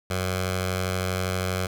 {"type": "tone with notch filter", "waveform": "10% pulse", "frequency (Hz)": 92.5, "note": "F#2", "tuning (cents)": 0, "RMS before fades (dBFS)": -27, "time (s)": [0.1, 1.67], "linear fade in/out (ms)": 5, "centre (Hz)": 280, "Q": 0.82, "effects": []}